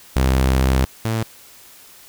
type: tone pair in turn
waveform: sawtooth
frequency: 65.41 / 111.9 Hz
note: C2 / A2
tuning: 0 / +30 cents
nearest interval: major sixth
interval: 930 cents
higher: second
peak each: -10 / -15 dBFS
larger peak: first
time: 0.16-0.85 / 1.05-1.23 s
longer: first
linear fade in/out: 0 ms
effects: white hiss -45 dBFS RMS until 2.08 s